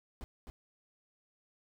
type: noise with echo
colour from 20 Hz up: brown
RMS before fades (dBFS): -42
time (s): 0.21-0.24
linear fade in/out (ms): 0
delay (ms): 260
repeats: 1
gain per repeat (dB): -4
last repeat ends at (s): 0.5
effects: none